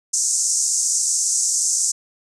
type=band-pass noise; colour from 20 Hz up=pink; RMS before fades=-20 dBFS; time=0.13-1.92 s; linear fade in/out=10 ms; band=6000 to 8500 Hz; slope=48 dB/octave; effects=none